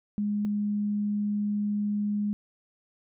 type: tone pair in turn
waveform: sine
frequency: 206.9 / 206.9 Hz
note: G#3 / G#3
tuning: -6 / -6 cents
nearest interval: unison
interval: 0 cents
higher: neither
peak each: -25 dBFS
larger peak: neither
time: 0.18-0.45 / 0.45-2.33 s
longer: second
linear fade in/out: 0 ms
effects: none

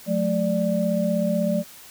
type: tone cluster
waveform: sine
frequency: 181.1 / 217.2 / 588 Hz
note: F#3 / A3 / D5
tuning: -37 / -22 / +2 cents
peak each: -24 dBFS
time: 0.06-1.64 s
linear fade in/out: 50 ms
effects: white hiss -45 dBFS RMS until 1.9 s

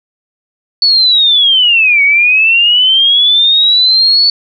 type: linear two-way sweep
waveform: sine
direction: down then up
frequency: 4477 to 2220 to 4477 Hz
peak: -5 dBFS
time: 0.82-4.3 s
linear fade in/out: 2 ms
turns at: 2.03 s
effects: none

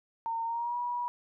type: tone with pitch glide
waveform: sine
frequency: 914 to 968.3 Hz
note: A#5 to B5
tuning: -34 to -34 cents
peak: -30 dBFS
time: 0.26-1.08 s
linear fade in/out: 0 ms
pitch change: +100 cents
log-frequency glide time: 0.44-0.77 s
effects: none

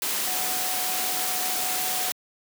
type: tone in noise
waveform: sine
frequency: 740 Hz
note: F#5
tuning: in tune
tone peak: -34 dBFS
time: 0.27-2.1 s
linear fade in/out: 2 ms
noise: white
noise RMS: -27 dBFS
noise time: 0.02-2.12 s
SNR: -10 dB
effects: high-pass 200 Hz 12 dB/octave

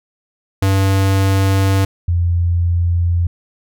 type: tone pair in turn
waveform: square / sine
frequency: 96.9 / 86.33 Hz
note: G2 / F2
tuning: -20 / -19 cents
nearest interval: major second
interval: 199 cents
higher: first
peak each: -12 dBFS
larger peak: neither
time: 0.62-1.85 / 2.08-3.27 s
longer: first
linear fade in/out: 5 ms
effects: none

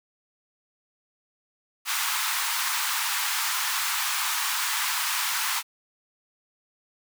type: high-pass noise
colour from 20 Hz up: pink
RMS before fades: -27 dBFS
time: 1.85-5.63 s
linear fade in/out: 50 ms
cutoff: 900 Hz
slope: 48 dB/octave
effects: none

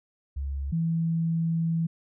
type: tone pair in turn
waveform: sine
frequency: 69.3 / 164.82 Hz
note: C#2 / E3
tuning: 0 / 0 cents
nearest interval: octave + minor third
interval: 1500 cents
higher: second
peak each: -28 / -23 dBFS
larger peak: second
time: 0.36-0.72 / 0.72-1.87 s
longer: second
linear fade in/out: 10 ms
effects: none

